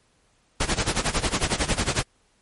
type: noise with tremolo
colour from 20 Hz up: pink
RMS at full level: -21 dBFS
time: 0.6-2.03 s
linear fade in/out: 5 ms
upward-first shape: sine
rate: 11 Hz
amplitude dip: 85%
effects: pink hiss -64 dBFS RMS until 2.41 s + MP3 48 kbps